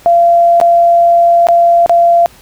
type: tone with dropouts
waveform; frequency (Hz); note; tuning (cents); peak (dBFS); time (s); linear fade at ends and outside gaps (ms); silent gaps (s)
sine; 686; F5; -31; -4; 0.06-2.26; 0; 0.601-0.613 / 1.47-1.486 / 1.861-1.895
effects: pink hiss -41 dBFS RMS until 2.41 s